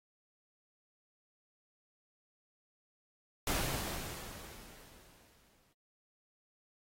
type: noise with exponential decay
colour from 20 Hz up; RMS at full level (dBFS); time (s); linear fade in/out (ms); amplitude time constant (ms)
pink; -33; 3.47-5.73; 2; 490
effects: AAC 48 kbps

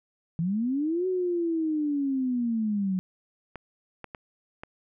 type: linear two-way sweep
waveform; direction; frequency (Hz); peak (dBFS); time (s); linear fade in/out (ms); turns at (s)
sine; up then down; 158.4 to 375 to 182.3; -24; 0.39-2.99; 0; 1.07
type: clicks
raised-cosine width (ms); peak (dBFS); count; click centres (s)
0.5; -23; 4; 3.557 / 4.043 / 4.148 / 4.635
effects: none

